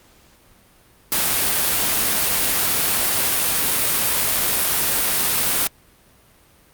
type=noise; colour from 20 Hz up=white; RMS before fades=-19 dBFS; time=1.12-5.67 s; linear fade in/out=0 ms; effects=pink hiss -53 dBFS RMS until 6.73 s + Opus 48 kbps